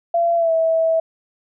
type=tone with pitch glide; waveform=sine; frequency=681 to 651.4 Hz; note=F5 to E5; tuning=-44 to -21 cents; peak=-14 dBFS; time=0.14-1 s; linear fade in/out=5 ms; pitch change=-77 cents; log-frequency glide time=0.36-0.52 s; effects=none